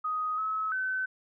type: tone with pitch steps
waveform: sine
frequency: 1251 / 1289 / 1522 Hz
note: D#6 / E6 / F#6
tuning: +9 / -39 / +48 cents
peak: -28 dBFS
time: 0.04-1.06 s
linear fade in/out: 10 ms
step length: 340 ms
effects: none